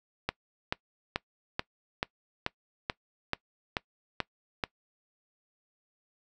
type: click train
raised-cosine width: 0.3 ms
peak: -12 dBFS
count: 11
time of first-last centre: 0.29-4.638 s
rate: 2.3 Hz
effects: noise-tail reverb RT60 0.1 s tail -22 dB re dry